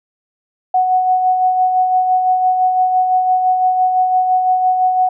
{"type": "tone with tremolo", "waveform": "sine", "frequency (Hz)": 740, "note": "F#5", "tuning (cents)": 0, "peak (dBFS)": -9, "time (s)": [0.74, 5.09], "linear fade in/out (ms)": 5, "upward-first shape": "sine", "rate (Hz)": 5.9, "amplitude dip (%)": 40, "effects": []}